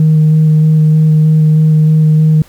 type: tone with vibrato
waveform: sine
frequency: 155.56 Hz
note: D#3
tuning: in tune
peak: -3 dBFS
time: 0-2.42 s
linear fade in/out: 2 ms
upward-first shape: square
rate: 3.2 Hz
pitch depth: 9 cents each way
effects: tanh soft clip ceiling -2 dBFS + pink hiss -43 dBFS RMS until 2.48 s